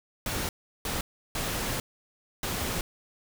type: noise bursts at uneven times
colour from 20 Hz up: pink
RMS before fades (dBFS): -31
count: 4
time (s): 0.26-0.49 / 0.85-1.01 / 1.35-1.8 / 2.43-2.81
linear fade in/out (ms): 2
effects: none